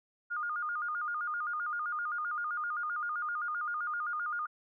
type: tone with vibrato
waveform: sine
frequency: 1318.5 Hz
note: E6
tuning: in tune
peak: -32 dBFS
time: 0.3-4.47 s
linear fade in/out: 20 ms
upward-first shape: square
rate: 7.7 Hz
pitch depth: 130 cents each way
effects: none